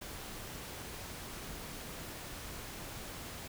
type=noise; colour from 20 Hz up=pink; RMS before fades=-45 dBFS; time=0.01-3.48 s; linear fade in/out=10 ms; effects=none